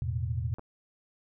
sine chord, E suspended fourth, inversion none, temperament just, 82.41 / 109.88 / 123.61 Hz, E2 / A2 / B2, 0 / -2 / +2 cents, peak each -33 dBFS, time 0.02-0.54 s, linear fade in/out 0 ms
clicks, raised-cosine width 1 ms, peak -32 dBFS, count 2, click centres 0.585 / 0.594 s
effects none

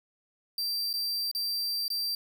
45% pulse tone with dropouts, 4699 Hz, D8, in tune, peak -28 dBFS, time 0.58-2.15 s, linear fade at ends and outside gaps 2 ms, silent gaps 0.93-0.938 / 1.314-1.349 / 1.881-1.902 s, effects none

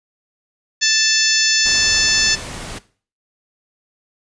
harmonic tone, 880 Hz, A5, in tune, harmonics 2 / 3 / 4 / 5 / 6 / 7 / 8, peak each -20 / -23 / -22 / -21 / -19 / -20 / -23 dBFS, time 0.81-2.36 s, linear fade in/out 20 ms
pink noise, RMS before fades -30 dBFS, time 1.65-2.79 s, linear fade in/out 10 ms
effects noise-tail reverb RT60 0.4 s tail -17 dB re dry + resampled to 22050 Hz

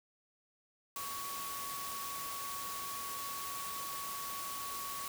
sine tone in noise, 1120 Hz, C#6, 18 cents sharp, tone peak -42 dBFS, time 0.96-5.08 s, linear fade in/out 2 ms, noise white, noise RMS -43 dBFS, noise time 0.96-5.08 s, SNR -2 dB, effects none

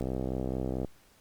click train, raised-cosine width 2 ms, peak -19 dBFS, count 55, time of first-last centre 0.01-0.847 s, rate 64.5 Hz, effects pink hiss -62 dBFS RMS until 1.2 s + Opus 48 kbps

